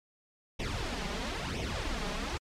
pink noise with flanger, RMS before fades -34 dBFS, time 0.59-2.38 s, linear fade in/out 10 ms, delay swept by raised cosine 0.33 to 4.93 ms, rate 1 Hz, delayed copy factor +0.8, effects low-pass 5000 Hz 12 dB/octave + MP3 96 kbps

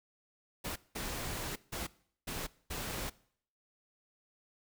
pink noise bursts at uneven times, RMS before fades -39 dBFS, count 5, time 0.64-0.76 / 0.95-1.56 / 1.72-1.87 / 2.27-2.47 / 2.7-3.1 s, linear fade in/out 10 ms, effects noise-tail reverb RT60 0.6 s tail -21 dB re dry

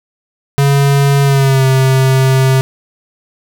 square tone with pitch glide, 140 to 132.3 Hz, C#3 to C3, +18 to +20 cents, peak -8 dBFS, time 0.58-2.61 s, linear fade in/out 0 ms, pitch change -98 cents, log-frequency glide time 1.23-1.65 s, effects none

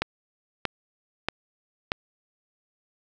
click train, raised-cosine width 0.3 ms, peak -8 dBFS, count 4, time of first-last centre 0.02-1.919 s, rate 1.58 Hz, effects none

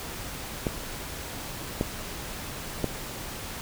clicks, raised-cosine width 2 ms, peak -11 dBFS, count 3, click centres 0.668 / 1.811 / 2.843 s, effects pink hiss -37 dBFS RMS until 3.61 s

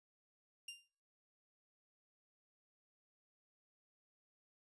sawtooth tone with exponential decay, 2794 Hz, F7, in tune, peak -40 dBFS, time 0.68-0.88 s, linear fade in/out 5 ms, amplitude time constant 43 ms, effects noise-tail reverb RT60 0.5 s tail -23 dB re dry + resampled to 24000 Hz

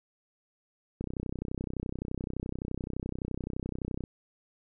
click train, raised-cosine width 3 ms, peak -21 dBFS, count 97, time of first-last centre 1.01-4.038 s, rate 31.7 Hz, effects none

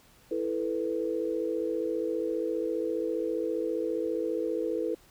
sine chord, E suspended fourth, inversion none, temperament just, 329.6 / 439.5 / 494.4 Hz, E4 / A4 / B4, 0 / -2 / +2 cents, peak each -32 dBFS, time 0.31-4.95 s, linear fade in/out 5 ms, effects pink hiss -59 dBFS RMS until 5.1 s

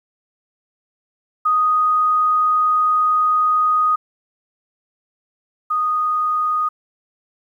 sine tone pair in turn, 1244.5 / 1238.8 Hz, D#6 / D#6, 0 / -8 cents, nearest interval unison, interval 8 cents, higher first, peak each -13 / -16 dBFS, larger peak first, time 1.45-3.96 / 5.7-6.69 s, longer first, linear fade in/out 10 ms, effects 9-bit

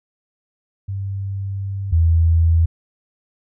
sine tone pair in turn, 98 / 82.65 Hz, G2 / E2, 0 / +5 cents, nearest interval minor third, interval 295 cents, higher first, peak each -22 / -11 dBFS, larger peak second, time 0.88-1.92 / 1.92-2.66 s, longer first, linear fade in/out 10 ms, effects none

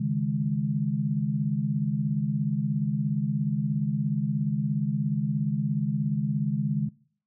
sine chord, C# suspended second, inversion none, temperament equal, 138.59 / 155.56 / 207.7 Hz, C#3 / D#3 / G#3, 0 / 0 / 0 cents, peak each -28 dBFS, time 0-6.89 s, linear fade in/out 10 ms, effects noise-tail reverb RT60 0.5 s tail -21 dB re dry

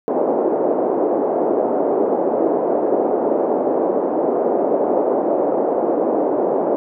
pink band-pass noise, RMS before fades -18 dBFS, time 0.08-6.76 s, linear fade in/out 0 ms, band 320 to 690 Hz, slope 24 dB/octave, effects none

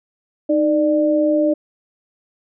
sine tone pair together, 309.2 / 593.6 Hz, D#4 / D5, -11 / +18 cents, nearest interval major seventh, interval 1129 cents, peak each -16 dBFS, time 0.49-1.54 s, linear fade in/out 10 ms, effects none

